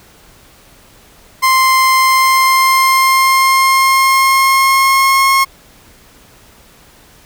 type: tone with pitch glide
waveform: 30% pulse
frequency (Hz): 1046.5 to 1080.3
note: C6 to C#6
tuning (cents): 0 to -45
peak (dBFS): -5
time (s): 1.42-5.45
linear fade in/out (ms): 20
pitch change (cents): +55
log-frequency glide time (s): 1.96-5.28
effects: pink hiss -44 dBFS RMS until 7.25 s